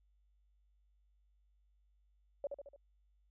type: tone with echo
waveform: sine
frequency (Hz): 565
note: C#5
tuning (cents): +33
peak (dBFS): -34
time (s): 2.44-2.47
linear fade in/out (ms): 2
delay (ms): 73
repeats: 4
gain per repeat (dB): -5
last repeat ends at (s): 2.762
effects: added 50 Hz sine -69 dBFS peak until 3.3 s